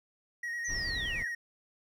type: tone with vibrato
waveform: triangle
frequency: 1886 Hz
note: A#6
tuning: 20 cents sharp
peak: -32 dBFS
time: 0.43-1.35 s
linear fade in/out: 5 ms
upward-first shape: square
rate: 9.6 Hz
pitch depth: 22 cents each way
type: linear sweep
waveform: sine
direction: down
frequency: 6320 to 1518 Hz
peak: -36 dBFS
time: 0.64-1.29 s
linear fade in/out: 20 ms
type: noise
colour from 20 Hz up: brown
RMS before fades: -40 dBFS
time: 0.68-1.24 s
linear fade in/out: 20 ms
effects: none